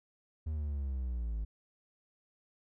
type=linear sweep; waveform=triangle; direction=down; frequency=79.3 to 51.91 Hz; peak=-31 dBFS; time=0.46-1.45 s; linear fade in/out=10 ms; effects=none